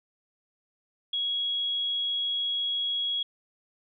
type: tone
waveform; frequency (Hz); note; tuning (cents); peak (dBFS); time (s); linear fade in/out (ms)
sine; 3322; G#7; 0; -26; 1.13-3.23; 5
effects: none